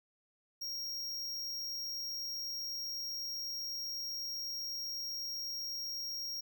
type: tone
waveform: square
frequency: 5588 Hz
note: F8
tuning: in tune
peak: -38 dBFS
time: 0.61-6.41 s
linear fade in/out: 10 ms
effects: none